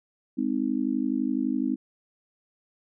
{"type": "chord", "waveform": "sine", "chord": "Ab major", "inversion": "none", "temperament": "just", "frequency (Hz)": [207.7, 259.6, 311.5], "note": ["Ab3", "C4", "Eb4"], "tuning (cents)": [0, -13, 2], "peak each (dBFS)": [-31, -26, -29], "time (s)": [0.37, 1.76], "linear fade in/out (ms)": 20, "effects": []}